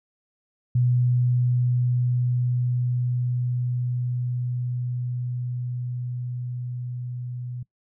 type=tone with level ramp; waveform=sine; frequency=123.47 Hz; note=B2; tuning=in tune; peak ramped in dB=-17 to -30 dBFS; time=0.75-7.63 s; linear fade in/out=5 ms; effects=noise-tail reverb RT60 0.1 s tail -21 dB re dry